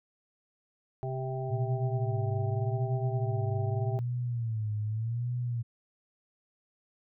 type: harmonic tone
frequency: 130.81 Hz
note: C3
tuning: in tune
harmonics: 1 / 3 / 5 / 6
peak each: -33 / -38 / -40 / -41 dBFS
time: 1.03-3.99 s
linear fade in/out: 0 ms
type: tone with vibrato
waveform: sine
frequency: 114 Hz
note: A#2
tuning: 38 cents flat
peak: -29 dBFS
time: 1.49-5.63 s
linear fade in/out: 20 ms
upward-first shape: sine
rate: 0.84 Hz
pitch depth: 130 cents each way
effects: none